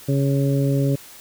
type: harmonic tone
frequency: 138.59 Hz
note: C#3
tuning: in tune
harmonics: 1 / 2 / 3 / 4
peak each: -18 / -23 / -27 / -28 dBFS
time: 0.08-0.96 s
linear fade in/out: 10 ms
effects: white hiss -43 dBFS RMS until 1.2 s